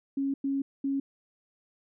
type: tone bursts at uneven times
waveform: sine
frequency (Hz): 274.8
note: C#4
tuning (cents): -15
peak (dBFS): -26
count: 3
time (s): 0.17-0.34 / 0.44-0.62 / 0.84-1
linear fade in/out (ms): 5
effects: none